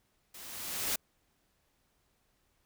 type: noise with level ramp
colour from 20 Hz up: white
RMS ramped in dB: -49 to -31 dBFS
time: 0.34-0.96 s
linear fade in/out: 5 ms
effects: pink hiss -74 dBFS RMS until 2.65 s